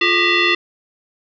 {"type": "tone with frequency modulation", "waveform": "sine", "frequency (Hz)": 350, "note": "F4", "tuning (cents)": 4, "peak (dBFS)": -12, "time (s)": [0.01, 0.55], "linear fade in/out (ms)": 5, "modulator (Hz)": 780, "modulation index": 4.2, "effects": []}